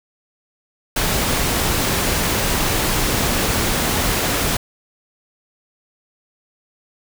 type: noise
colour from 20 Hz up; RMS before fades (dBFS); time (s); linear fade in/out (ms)
pink; -19; 0.96-4.57; 5
effects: none